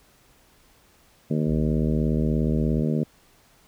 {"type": "harmonic tone", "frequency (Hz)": 76.9, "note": "D#2", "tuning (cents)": -20, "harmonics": [2, 3, 4, 5, 6, 7, 8], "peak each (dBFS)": [-24, -25, -32, -32, -34, -37, -39], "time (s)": [1.3, 3.04], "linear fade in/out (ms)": 10}
{"type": "tone", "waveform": "sine", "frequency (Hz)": 60.3, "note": "B1", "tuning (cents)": -41, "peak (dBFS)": -26, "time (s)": [1.46, 2.84], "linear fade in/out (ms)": 50}
{"effects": ["pink hiss -58 dBFS RMS until 3.67 s"]}